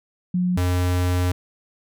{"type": "tone pair in turn", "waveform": ["sine", "square"], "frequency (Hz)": [180, 90], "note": ["F#3", "F#2"], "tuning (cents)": [-47, -47], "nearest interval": "octave", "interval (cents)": 1200, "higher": "first", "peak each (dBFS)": [-18, -19], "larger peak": "first", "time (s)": [[0.34, 0.57], [0.57, 1.32]], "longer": "second", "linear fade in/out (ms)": 5, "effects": []}